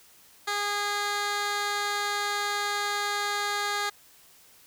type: tone with band-pass filter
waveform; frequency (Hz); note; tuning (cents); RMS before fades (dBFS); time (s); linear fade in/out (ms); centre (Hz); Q
15% pulse; 410.1; G#4; -22; -29; 0.47-3.9; 10; 3200; 0.52
effects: white hiss -56 dBFS RMS until 4.66 s